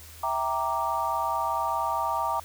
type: chord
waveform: sine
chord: E half-diminished seventh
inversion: none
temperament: equal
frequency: 659.3 / 784 / 932.3 / 1174.7 Hz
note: E5 / G5 / Bb5 / D6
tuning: 0 / 0 / 0 / 0 cents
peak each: -33 / -32 / -28 / -30 dBFS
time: 0.23-2.4 s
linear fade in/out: 5 ms
effects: added 79 Hz sine -48 dBFS peak until 2.44 s + white hiss -48 dBFS RMS until 2.44 s